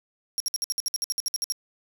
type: tone bursts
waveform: 30% pulse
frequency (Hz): 5588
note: F8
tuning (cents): 0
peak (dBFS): -20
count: 15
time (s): 0.38-1.522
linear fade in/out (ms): 0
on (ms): 22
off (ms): 58
effects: 10-bit